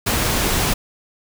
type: noise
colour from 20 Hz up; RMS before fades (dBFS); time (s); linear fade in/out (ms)
pink; -19; 0.06-0.74; 10
effects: none